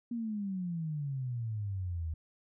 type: exponential sweep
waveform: sine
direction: down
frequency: 240.6 to 77.78 Hz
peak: -33 dBFS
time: 0.11-2.14 s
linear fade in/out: 5 ms
effects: none